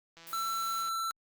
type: click train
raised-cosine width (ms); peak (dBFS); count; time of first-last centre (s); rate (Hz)
0.2; -35; 120; 0.17-0.887; 166
type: noise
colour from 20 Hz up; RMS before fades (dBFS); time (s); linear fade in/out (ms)
violet; -45; 0.27-0.82; 0
type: tone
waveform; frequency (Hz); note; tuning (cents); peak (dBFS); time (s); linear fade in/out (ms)
square; 1338; E6; +25; -32; 0.33-1.11; 0
effects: Opus 48 kbps